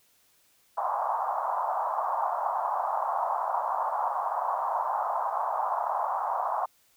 white band-pass noise, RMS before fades -29 dBFS, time 0.77-6.66 s, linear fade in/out 10 ms, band 670 to 1100 Hz, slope 48 dB/octave, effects white hiss -65 dBFS RMS until 6.96 s

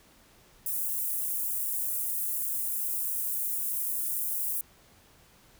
white high-pass noise, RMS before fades -31 dBFS, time 0.66-4.61 s, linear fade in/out 2 ms, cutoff 9700 Hz, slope 24 dB/octave, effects pink hiss -59 dBFS RMS until 5.59 s

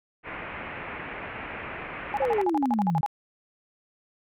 white low-pass noise, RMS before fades -37 dBFS, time 0.23-2.45 s, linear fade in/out 50 ms, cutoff 2500 Hz, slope 48 dB/octave
sine tone bursts, 830.6 Hz, G#5, in tune, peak -23 dBFS, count 12, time 2.14-3.062 s, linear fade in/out 0 ms, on 31 ms, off 50 ms
sine exponential sweep, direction down, 557 to 146.83 Hz, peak -23 dBFS, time 2.2-3.01 s, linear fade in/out 5 ms
effects none

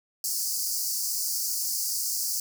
pink high-pass noise, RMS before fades -29 dBFS, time 0.24-2.4 s, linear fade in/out 2 ms, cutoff 4600 Hz, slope 96 dB/octave, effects none

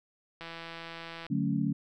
click train, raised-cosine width 0.3 ms, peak -26 dBFS, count 143, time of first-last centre 0.41-1.265 s, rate 166 Hz
sine chord, D major seventh, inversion none, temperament equal, 146.83 / 185 / 220 / 277.2 Hz, D3 / F#3 / A3 / C#4, 0 / 0 / 0 / 0 cents, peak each -32 dBFS, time 1.3-1.73 s, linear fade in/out 10 ms
effects none

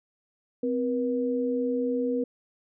sine tone pair together, 257.8 / 481.1 Hz, C4 / B4, -26 / -45 cents, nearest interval major seventh, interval 1081 cents, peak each -27 dBFS, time 0.63-2.24 s, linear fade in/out 5 ms, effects none

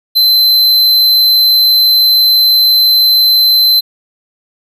square tone, 4073 Hz, C8, 47 cents flat, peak -6 dBFS, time 0.15-3.81 s, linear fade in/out 20 ms, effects none

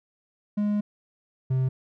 triangle tone pair in turn, 207.5 / 130.26 Hz, G#3 / C3, -1 / -7 cents, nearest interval minor sixth, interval 806 cents, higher first, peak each -20 / -19 dBFS, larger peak second, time 0.57-0.81 / 1.5-1.69 s, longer first, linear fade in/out 10 ms, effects none

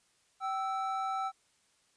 triangle tone pair together, 771.9 / 1318.5 Hz, G5 / E6, -27 / 0 cents, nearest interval major sixth, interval 927 cents, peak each -32 / -33 dBFS, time 0.4-1.32 s, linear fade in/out 50 ms, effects white hiss -70 dBFS RMS until 1.96 s + resampled to 22050 Hz

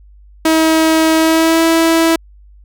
sawtooth tone with pitch glide, 320 to 328 Hz, D#4 to E4, +49 to -9 cents, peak -5 dBFS, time 0.45-2.16 s, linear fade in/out 5 ms, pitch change +42 cents, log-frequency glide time 1.16-1.62 s, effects added 50 Hz sine -39 dBFS peak until 2.64 s

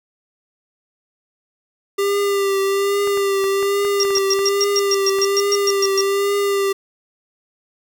square tone with vibrato, 397.2 Hz, G4, 23 cents sharp, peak -17 dBFS, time 1.98-6.73 s, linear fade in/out 10 ms, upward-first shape triangle, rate 1.2 Hz, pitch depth 34 cents each way
clicks, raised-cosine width 0.5 ms, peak -17 dBFS, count 10, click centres 3.074 / 3.174 / 3.441 / 3.628 / 3.85 / 4.051 / 4.106 / 4.171 / 4.391 / 5.187 s
sine tone bursts, 5588 Hz, F8, in tune, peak -15 dBFS, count 14, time 4-6.008 s, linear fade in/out 0 ms, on 32 ms, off 120 ms
effects 7-bit

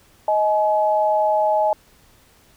sine tone pair together, 627 / 848.6 Hz, D#5 / G#5, +13 / +37 cents, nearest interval perfect fourth, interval 524 cents, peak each -18 dBFS, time 0.28-1.73 s, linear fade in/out 2 ms, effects pink hiss -54 dBFS RMS until 2.56 s

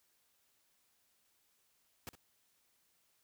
pink noise with echo, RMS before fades -45 dBFS, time 2.07-2.09 s, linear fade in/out 0 ms, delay 62 ms, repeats 1, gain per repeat -13 dB, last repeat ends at 2.152 s, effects white hiss -75 dBFS RMS until 3.23 s

